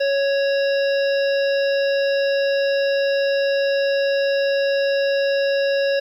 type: harmonic tone with a mistuned harmonic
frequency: 554.4 Hz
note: C#5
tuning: in tune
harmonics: 1 / 3 / 5 / 7 / 9 / 10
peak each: -17 / -27 / -31 / -34 / -36 / -37 dBFS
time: 0-6 s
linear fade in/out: 10 ms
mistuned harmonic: 10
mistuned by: -58 cents
effects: 9-bit